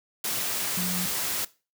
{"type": "tone in noise", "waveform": "sine", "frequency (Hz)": 180.2, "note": "F#3", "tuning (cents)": -45, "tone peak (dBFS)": -28, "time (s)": [0.77, 1.06], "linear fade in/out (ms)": 5, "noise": "white", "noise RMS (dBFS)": -29, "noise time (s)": [0.24, 1.45], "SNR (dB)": -2, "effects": ["noise-tail reverb RT60 0.3 s tail -19 dB re dry", "high-pass 100 Hz 12 dB/octave"]}